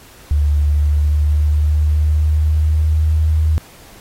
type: tone with pitch glide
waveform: sine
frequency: 73.42 to 78.24 Hz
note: D2 to D#2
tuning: 0 to +10 cents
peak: -11 dBFS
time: 0.31-3.58 s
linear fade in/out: 0 ms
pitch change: +110 cents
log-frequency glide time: 0.57-3.2 s
effects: pink hiss -43 dBFS RMS until 4 s + AAC 48 kbps